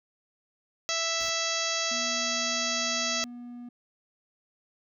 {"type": "harmonic tone", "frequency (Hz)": 660, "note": "E5", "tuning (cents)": 2, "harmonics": [1, 2, 3, 4, 5, 6, 7, 8, 9, 10], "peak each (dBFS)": [-36, -36, -36, -36, -36, -36, -36, -36, -36, -36], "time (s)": [0.89, 3.24], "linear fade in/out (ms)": 0}
{"type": "noise", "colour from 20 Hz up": "pink", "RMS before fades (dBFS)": -48, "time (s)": [1.2, 1.3], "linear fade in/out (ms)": 5}
{"type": "tone", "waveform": "triangle", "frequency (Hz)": 242.1, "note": "B3", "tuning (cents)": -34, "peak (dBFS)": -37, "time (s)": [1.91, 3.69], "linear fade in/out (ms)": 5}
{"effects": []}